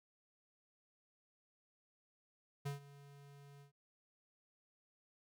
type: tone with ADSR envelope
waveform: square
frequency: 141.6 Hz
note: C#3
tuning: 37 cents sharp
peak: -38 dBFS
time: 2.65-3.72 s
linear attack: 14 ms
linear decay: 130 ms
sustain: -19 dB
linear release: 110 ms
effects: none